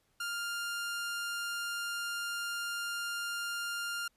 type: tone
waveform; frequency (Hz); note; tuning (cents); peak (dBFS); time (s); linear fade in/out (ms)
sawtooth; 1401; F6; +5; -31; 0.2-4.08; 5
effects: pink hiss -74 dBFS RMS until 4.16 s + resampled to 32000 Hz